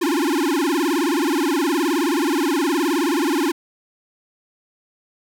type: tone with vibrato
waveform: square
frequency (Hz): 314.1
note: D#4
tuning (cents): +16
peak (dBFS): -18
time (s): 0.01-3.52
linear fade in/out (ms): 10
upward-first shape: sine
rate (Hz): 19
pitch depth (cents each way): 250
effects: none